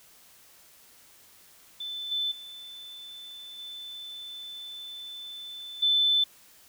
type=tone with level steps; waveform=sine; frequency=3520 Hz; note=A7; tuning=in tune; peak=-33 / -26 / -41 / -38 / -20 dBFS; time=1.8-6.24 s; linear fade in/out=5 ms; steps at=2.11 / 2.31 / 3.58 / 5.82 s; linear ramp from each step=10 ms; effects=white hiss -56 dBFS RMS until 6.68 s